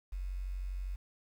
sine tone with quantisation, 46.25 Hz, F#1, in tune, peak -35 dBFS, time 0.12-0.96 s, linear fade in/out 10 ms, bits 10, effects none

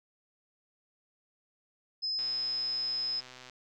sine tone, 5100 Hz, D#8, 42 cents sharp, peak -30 dBFS, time 2.02-3.21 s, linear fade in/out 20 ms
click train, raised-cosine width 0.2 ms, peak -31 dBFS, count 167, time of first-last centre 2.19-3.497 s, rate 127 Hz
effects none

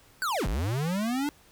square linear two-way sweep, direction down then up, 1568 to 38.89 to 299 Hz, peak -27 dBFS, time 0.22-1.29 s, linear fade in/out 0 ms, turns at 0.47 s, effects pink hiss -58 dBFS RMS until 1.51 s

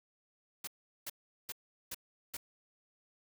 white noise bursts, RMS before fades -41 dBFS, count 5, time 0.64-2.37 s, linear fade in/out 5 ms, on 34 ms, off 390 ms, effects none

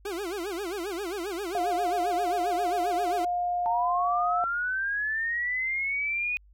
40% pulse tone with vibrato, 372.5 Hz, F#4, 12 cents sharp, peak -30 dBFS, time 0.05-3.25 s, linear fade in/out 5 ms, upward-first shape sine, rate 7.5 Hz, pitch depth 210 cents each way
sine tone, 709 Hz, F5, 26 cents sharp, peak -25 dBFS, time 1.55-4.44 s, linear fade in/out 0 ms
sine linear sweep, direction up, 891 to 2489 Hz, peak -26 dBFS, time 3.66-6.37 s, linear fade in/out 0 ms
effects added 50 Hz sine -53 dBFS peak until 6.53 s

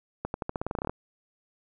accelerating click train, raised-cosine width 1 ms, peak -16 dBFS, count 14, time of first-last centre 0.25-0.895 s, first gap 91 ms, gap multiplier 0.89, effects none

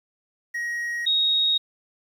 triangle / sine tone pair in turn, 1891 / 3758 Hz, A#6 / A#7, +24 / +13 cents, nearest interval octave, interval 1189 cents, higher second, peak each -24 / -18 dBFS, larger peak second, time 0.54-1.06 / 1.06-1.58 s, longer neither, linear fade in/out 10 ms, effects 9-bit

